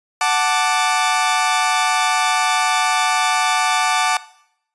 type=chord; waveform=sawtooth; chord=D major; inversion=first; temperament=equal; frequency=740 / 880 / 1174.7 Hz; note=F#5 / A5 / D6; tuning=0 / 0 / 0 cents; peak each=-16 dBFS; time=0.21-4.17 s; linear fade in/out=2 ms; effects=noise-tail reverb RT60 0.7 s tail -18 dB re dry + resampled to 24000 Hz